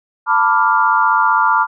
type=chord; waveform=sine; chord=B half-diminished seventh; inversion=third; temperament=equal with one note detuned; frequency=892.3 / 987.8 / 1174.7 / 1396.9 Hz; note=A5 / B5 / D6 / F6; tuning=+24 / 0 / 0 / 0 cents; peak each=-16 dBFS; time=0.26-1.67 s; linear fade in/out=50 ms; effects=none